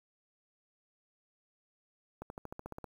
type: accelerating click train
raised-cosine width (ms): 1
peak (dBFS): -28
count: 10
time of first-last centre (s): 2.22-2.843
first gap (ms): 81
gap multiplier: 0.96
effects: 9-bit